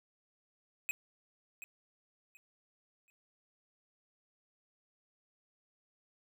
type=tone with echo; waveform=square; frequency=2525 Hz; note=D#7; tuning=25 cents sharp; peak=-33 dBFS; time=0.89-0.91 s; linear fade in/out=0 ms; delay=730 ms; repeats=3; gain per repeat=-12 dB; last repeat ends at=3.1 s; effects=none